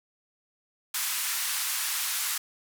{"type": "band-pass noise", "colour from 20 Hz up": "white", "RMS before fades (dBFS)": -30, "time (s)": [0.94, 2.38], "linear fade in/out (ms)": 5, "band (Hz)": [1000, 15000], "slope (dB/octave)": 24, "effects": []}